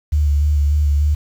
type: tone with vibrato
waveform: sine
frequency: 73.42 Hz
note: D2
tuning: in tune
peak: -12 dBFS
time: 0.12-1.15 s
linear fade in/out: 10 ms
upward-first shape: square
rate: 3.4 Hz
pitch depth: 26 cents each way
effects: 7-bit